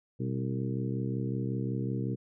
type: harmonic tone with a mistuned harmonic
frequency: 65.41 Hz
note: C2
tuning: in tune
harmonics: 2 / 3 / 4 / 5 / 6 / 7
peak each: -32 / -36 / -38 / -40 / -42 / -43 dBFS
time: 0.19-2.16 s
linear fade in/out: 20 ms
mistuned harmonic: 2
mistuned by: -95 cents
effects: none